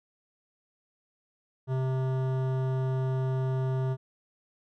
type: tone with hard clipping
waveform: sine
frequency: 130.81 Hz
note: C3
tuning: in tune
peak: -28 dBFS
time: 1.67-3.97 s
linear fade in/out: 50 ms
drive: 15 dB
effects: none